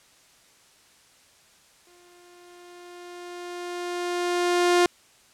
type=tone with exponential growth; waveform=sawtooth; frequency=352.7 Hz; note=F4; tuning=17 cents sharp; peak=-12 dBFS; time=1.87-4.86 s; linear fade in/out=1 ms; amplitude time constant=650 ms; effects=white hiss -57 dBFS RMS until 5.33 s + low-pass 9000 Hz 12 dB/octave